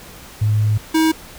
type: tone pair in turn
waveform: sine / square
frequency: 106.5 / 319.1 Hz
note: G#2 / D#4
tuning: +44 / +44 cents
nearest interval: octave + perfect fifth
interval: 1900 cents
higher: second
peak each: -13 dBFS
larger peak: neither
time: 0.41-0.78 / 0.94-1.12 s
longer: first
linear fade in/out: 10 ms
effects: pink hiss -39 dBFS RMS until 1.38 s